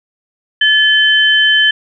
sine tone pair together, 1727 / 3077 Hz, A6 / G7, -33 / -33 cents, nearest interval minor seventh, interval 1000 cents, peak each -10 dBFS, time 0.61-1.71 s, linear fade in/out 5 ms, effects none

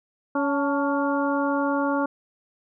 harmonic tone with a mistuned harmonic, 280.7 Hz, C#4, 22 cents sharp, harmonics 1 / 2 / 3 / 4 / 5, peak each -24 / -27 / -29 / -30 / -31 dBFS, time 0.35-2.06 s, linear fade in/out 5 ms, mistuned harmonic 3, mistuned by +70 cents, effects none

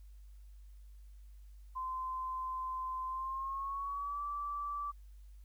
sine tone with pitch glide, 1034 to 1160.6 Hz, C6 to D6, -21 to -21 cents, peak -36 dBFS, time 1.75-4.92 s, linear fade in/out 20 ms, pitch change +200 cents, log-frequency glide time 3.06-4.22 s, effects added 50 Hz sine -51 dBFS peak until 5.44 s + white hiss -75 dBFS RMS until 5.44 s

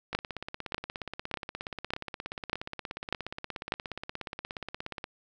two click trains, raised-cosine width 0.3 ms, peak -11 / -20 dBFS, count 7 / 84, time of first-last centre 0.15-3.721 / 0.13-5.041 s, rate 1.68 / 16.9 Hz, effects none

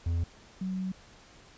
triangle / sine tone pair in turn, 84.6 / 187.36 Hz, E2 / F#3, +45 / +22 cents, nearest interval octave + major second, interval 1377 cents, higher second, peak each -24 / -30 dBFS, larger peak first, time 0.06-0.24 / 0.61-0.92 s, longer second, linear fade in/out 5 ms, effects pink hiss -55 dBFS RMS until 1.57 s + resampled to 16000 Hz

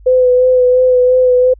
sine tone with vibrato, 504 Hz, B4, 35 cents sharp, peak -6 dBFS, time 0.06-1.54 s, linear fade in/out 10 ms, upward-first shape sine, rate 2.9 Hz, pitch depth 22 cents each way, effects added 50 Hz sine -36 dBFS peak until 1.59 s

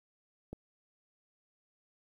click, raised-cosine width 2 ms, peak -28 dBFS, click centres 0.53 s, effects 10-bit

